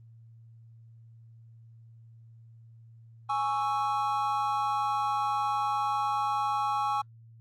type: chord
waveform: triangle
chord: C# minor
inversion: second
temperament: equal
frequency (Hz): 830.6 / 1108.7 / 1318.5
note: G#5 / C#6 / E6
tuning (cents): 0 / 0 / 0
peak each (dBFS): -27 / -29 / -32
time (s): 3.29-7.02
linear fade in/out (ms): 10
effects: added 114 Hz sine -50 dBFS peak until 7.4 s + Opus 32 kbps